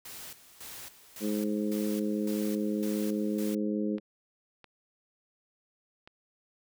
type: noise with tremolo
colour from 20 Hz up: white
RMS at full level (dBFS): -44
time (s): 0.05-3.55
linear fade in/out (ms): 5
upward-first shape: square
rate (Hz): 1.8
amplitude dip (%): 75
type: harmonic tone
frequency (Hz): 105.1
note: G#2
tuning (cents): +21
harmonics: 2 / 3 / 4 / 5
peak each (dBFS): -30 / -33 / -36 / -39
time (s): 1.2-4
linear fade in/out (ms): 50
type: clicks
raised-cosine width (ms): 0.3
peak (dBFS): -30 / -34 / -33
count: 3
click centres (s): 3.983 / 4.643 / 6.075
effects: none